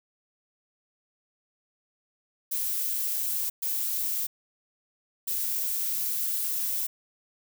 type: noise bursts at uneven times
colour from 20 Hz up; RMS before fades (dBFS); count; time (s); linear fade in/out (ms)
violet; -29; 3; 2.51-3.5 / 3.62-4.27 / 5.27-6.87; 10
effects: none